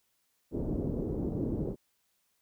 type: low-pass noise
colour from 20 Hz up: white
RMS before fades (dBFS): -33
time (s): 0.51-1.76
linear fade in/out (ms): 50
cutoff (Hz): 400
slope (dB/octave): 24
effects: white hiss -75 dBFS RMS until 2.41 s